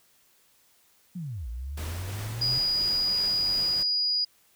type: linear two-way sweep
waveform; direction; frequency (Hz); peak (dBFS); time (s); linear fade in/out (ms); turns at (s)
sine; down then up; 188.6 to 55 to 130; -32; 1.15-2.59; 10; 1.48
type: noise with tremolo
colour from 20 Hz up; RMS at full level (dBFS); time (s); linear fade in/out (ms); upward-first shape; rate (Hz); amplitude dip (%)
pink; -39; 1.77-3.83; 5; triangle; 2.9; 25
type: tone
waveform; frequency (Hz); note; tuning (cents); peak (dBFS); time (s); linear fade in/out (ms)
sine; 4901; D#8; -27; -23; 2.41-4.25; 10
effects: white hiss -63 dBFS RMS until 4.55 s